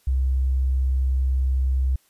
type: tone with tanh clipping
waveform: triangle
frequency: 65.41 Hz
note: C2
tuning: in tune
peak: -18 dBFS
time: 0.07-1.96 s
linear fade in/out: 5 ms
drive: 4 dB
effects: white hiss -62 dBFS RMS until 2.09 s + resampled to 32000 Hz